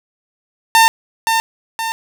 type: tone with echo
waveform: sawtooth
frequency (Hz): 903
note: A5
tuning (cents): +45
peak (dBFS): -3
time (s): 0.75-0.88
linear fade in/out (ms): 0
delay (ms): 520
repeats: 2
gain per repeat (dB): -6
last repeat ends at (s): 1.92
effects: none